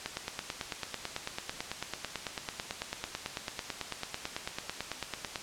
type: click train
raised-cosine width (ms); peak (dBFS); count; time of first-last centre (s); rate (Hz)
0.2; -16; 49; 0.06-5.358; 9.06
effects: white hiss -43 dBFS RMS until 5.42 s + low-pass 7000 Hz 12 dB/octave